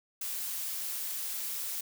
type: noise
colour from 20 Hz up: blue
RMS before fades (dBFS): -36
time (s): 0.21-1.81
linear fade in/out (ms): 5
effects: none